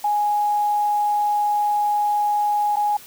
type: tone with dropouts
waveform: sine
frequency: 830.6 Hz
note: G#5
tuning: in tune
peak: -17 dBFS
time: 0.04-2.97 s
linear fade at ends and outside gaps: 5 ms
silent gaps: 2.759-2.767 s
effects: white hiss -43 dBFS RMS until 3.06 s

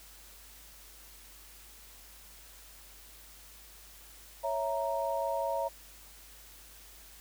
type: chord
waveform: sine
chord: A# diminished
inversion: first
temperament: equal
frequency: 554.4 / 659.3 / 932.3 Hz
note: C#5 / E5 / A#5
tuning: 0 / 0 / 0 cents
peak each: -34 dBFS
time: 4.43-5.69 s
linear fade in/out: 20 ms
effects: added 50 Hz sine -57 dBFS peak until 7.2 s + white hiss -54 dBFS RMS until 7.2 s

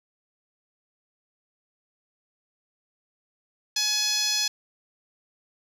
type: tone with band-pass filter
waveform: 10% pulse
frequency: 846 Hz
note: G#5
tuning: 32 cents sharp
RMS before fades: -25 dBFS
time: 3.76-4.48 s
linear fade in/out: 5 ms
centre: 5600 Hz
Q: 2
effects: none

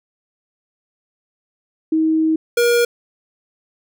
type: tone pair in turn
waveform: sine / square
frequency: 317.6 / 475.9 Hz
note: D#4 / A#4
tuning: +36 / +36 cents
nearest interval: perfect fifth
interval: 700 cents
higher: second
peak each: -13 dBFS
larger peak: neither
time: 1.92-2.36 / 2.57-2.85 s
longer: first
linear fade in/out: 5 ms
effects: none

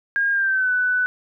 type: tone with pitch glide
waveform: sine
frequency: 1620 to 1494.2 Hz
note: G#6 to F#6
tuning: -43 to +17 cents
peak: -17 dBFS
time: 0.16-1.06 s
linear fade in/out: 0 ms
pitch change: -140 cents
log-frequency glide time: 0.32-0.71 s
effects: none

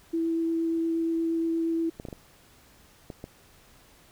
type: tone with vibrato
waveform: sine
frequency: 329.6 Hz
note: E4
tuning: in tune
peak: -24 dBFS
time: 0.13-1.9 s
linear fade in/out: 10 ms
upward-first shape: triangle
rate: 8.5 Hz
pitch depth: 9 cents each way
type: clicks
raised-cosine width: 2 ms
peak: -24 dBFS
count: 6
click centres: 1.999 / 2.052 / 2.086 / 2.128 / 3.102 / 3.241 s
effects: pink hiss -57 dBFS RMS until 4.11 s

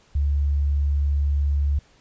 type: tone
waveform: sine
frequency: 71.5 Hz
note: D2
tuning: 46 cents flat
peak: -18 dBFS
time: 0.15-1.79 s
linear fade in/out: 5 ms
effects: pink hiss -57 dBFS RMS until 2 s + resampled to 16000 Hz

